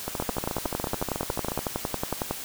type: two click trains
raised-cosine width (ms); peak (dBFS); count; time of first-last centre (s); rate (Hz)
1; -12 / -15; 24 / 22; 0.2-2.31 / 0.08-1.591; 10.9 / 13.9
effects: white hiss -37 dBFS RMS until 2.44 s